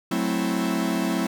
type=chord; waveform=45% pulse; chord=F# half-diminished seventh; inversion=none; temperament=equal; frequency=185 / 220 / 261.6 / 329.6 Hz; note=F#3 / A3 / C4 / E4; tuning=0 / 0 / 0 / 0 cents; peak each=-28 dBFS; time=0.11-1.27 s; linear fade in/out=5 ms; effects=none